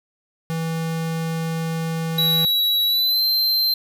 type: tone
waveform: square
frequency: 163.3 Hz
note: E3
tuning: 16 cents flat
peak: -23 dBFS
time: 0.5-2.45 s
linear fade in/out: 0 ms
type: tone with pitch glide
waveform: square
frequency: 3898 to 4123 Hz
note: B7 to C8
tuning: -23 to -26 cents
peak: -17 dBFS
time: 2.18-3.74 s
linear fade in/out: 5 ms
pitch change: +97 cents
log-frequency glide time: 2.86-3.23 s
effects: none

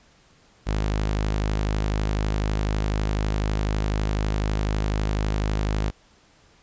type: tone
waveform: sawtooth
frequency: 52 Hz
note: G#1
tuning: 3 cents sharp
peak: -18 dBFS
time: 0.66-5.91 s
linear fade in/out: 20 ms
effects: pink hiss -57 dBFS RMS until 6.62 s + resampled to 16000 Hz

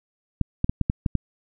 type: clicks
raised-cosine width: 5 ms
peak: -8 dBFS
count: 7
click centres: 0.413 / 0.644 / 0.695 / 0.813 / 0.899 / 1.062 / 1.153 s
effects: none

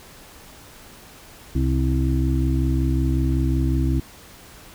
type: harmonic tone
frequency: 65.41 Hz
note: C2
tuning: in tune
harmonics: 1 / 2 / 4 / 5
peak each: -20 / -23 / -26 / -27 dBFS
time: 1.55-4 s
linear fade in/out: 5 ms
effects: pink hiss -45 dBFS RMS until 4.74 s

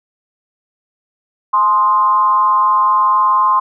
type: tone with frequency modulation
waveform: sine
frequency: 1046.5 Hz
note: C6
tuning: in tune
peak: -9 dBFS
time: 1.53-3.6 s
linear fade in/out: 10 ms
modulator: 194 Hz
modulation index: 0.53
effects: none

